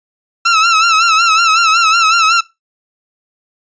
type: tone with vibrato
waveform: sawtooth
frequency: 1330 Hz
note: E6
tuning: 15 cents sharp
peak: -4 dBFS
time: 0.45-2.41 s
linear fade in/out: 10 ms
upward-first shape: sine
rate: 5.4 Hz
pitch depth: 76 cents each way
effects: noise-tail reverb RT60 0.2 s tail -19 dB re dry + resampled to 16000 Hz